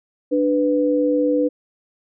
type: tone pair together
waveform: sine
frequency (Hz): 295.3 / 496.6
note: D4 / B4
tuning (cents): +10 / +9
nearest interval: major sixth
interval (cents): 899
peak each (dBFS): -18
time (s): 0.31-1.49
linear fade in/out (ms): 20
effects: none